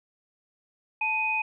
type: tone pair together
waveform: sine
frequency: 880 / 2496 Hz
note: A5 / D#7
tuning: 0 / +5 cents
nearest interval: octave + tritone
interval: 1805 cents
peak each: -30 / -25 dBFS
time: 1.01-1.42 s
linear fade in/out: 5 ms
effects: none